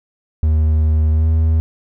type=tone with pitch glide; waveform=triangle; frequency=77.78 to 79.97 Hz; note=D#2 to D#2; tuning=0 to +48 cents; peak=-9 dBFS; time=0.43-1.6 s; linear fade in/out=0 ms; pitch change=+48 cents; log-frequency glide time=1.13-1.27 s; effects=none